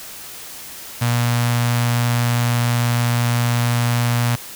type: tone with notch filter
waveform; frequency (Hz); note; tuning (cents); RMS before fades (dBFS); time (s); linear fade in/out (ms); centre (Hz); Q
sawtooth; 119.6; A#2; +45; -18; 1.01-4.36; 10; 380; 0.69
effects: white hiss -35 dBFS RMS until 4.55 s